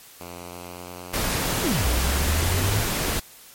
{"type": "tone with pitch glide", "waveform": "5% pulse", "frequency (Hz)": [87.31, 89.61], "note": ["F2", "F2"], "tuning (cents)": [0, 45], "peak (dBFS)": -25, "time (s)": [0.2, 1.69], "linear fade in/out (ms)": 10, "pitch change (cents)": 45, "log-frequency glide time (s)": [0.33, 1.07]}
{"type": "noise", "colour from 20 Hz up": "pink", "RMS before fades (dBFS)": -25, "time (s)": [1.13, 3.2], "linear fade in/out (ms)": 10}
{"type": "exponential two-way sweep", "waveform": "sine", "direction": "down then up", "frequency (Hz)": [466.2, 58.27, 109.3], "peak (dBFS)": -21, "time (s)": [1.62, 2.85], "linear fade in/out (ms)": 50, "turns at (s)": 1.88}
{"effects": ["white hiss -47 dBFS RMS until 3.54 s", "MP3 64 kbps"]}